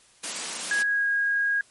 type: high-pass noise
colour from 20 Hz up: white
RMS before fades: -31 dBFS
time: 0.23-0.83 s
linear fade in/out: 10 ms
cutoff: 170 Hz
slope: 96 dB/octave
type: tone with pitch glide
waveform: sine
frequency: 1656 to 1637 Hz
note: G#6 to G#6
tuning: -5 to -25 cents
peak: -21 dBFS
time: 0.71-1.61 s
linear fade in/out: 2 ms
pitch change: -20 cents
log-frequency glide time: 0.84-1.08 s
effects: white hiss -57 dBFS RMS until 1.7 s + MP3 48 kbps